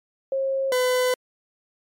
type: tone pair in turn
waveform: sine / 40% pulse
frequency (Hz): 538 / 503.7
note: C5 / B4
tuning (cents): +48 / +34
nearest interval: minor second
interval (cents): 114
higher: first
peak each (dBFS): -21 / -18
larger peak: second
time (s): 0.32-0.72 / 0.72-1.14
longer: second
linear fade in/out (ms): 2
effects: MP3 64 kbps